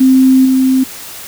sine tone with level steps, 261.6 Hz, C4, in tune, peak -4 / -7 dBFS, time 0-0.84 s, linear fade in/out 10 ms, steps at 0.45 s, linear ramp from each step 5 ms, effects white hiss -29 dBFS RMS until 1.27 s

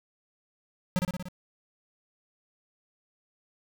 square tone with echo, 181.8 Hz, F#3, 30 cents flat, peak -23 dBFS, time 0.96-0.99 s, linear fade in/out 0 ms, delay 59 ms, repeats 5, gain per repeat -3 dB, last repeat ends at 1.285 s, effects none

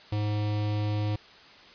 square tone with notch filter, 105 Hz, G#2, 19 cents sharp, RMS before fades -28 dBFS, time 0.12-1.16 s, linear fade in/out 5 ms, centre 1500 Hz, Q 1.5, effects white hiss -51 dBFS RMS until 1.74 s + resampled to 11025 Hz

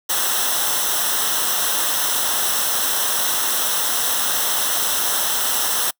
white noise with comb filter, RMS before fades -20 dBFS, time 0.09-5.91 s, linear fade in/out 10 ms, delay 0.43 ms, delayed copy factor -0.75, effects noise-tail reverb RT60 0.1 s tail -26 dB re dry

